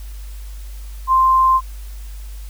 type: tone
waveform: sine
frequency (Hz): 1046.5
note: C6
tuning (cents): 0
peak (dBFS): -10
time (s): 1.07-1.61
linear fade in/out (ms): 50
effects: added 50 Hz sine -29 dBFS peak until 2.49 s + white hiss -46 dBFS RMS until 2.49 s